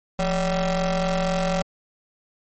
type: ring-modulated tone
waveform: 30% pulse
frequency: 196 Hz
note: G3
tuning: in tune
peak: -15 dBFS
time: 0.19-1.62 s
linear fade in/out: 2 ms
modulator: 370 Hz
effects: MP3 32 kbps